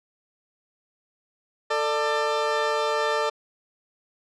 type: tone pair together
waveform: 20% pulse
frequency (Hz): 445.2 / 594.3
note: A4 / D5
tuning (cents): +20 / +20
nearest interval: perfect fourth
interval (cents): 500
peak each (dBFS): -20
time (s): 1.7-3.3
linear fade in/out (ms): 10
effects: low-pass 5000 Hz 12 dB/octave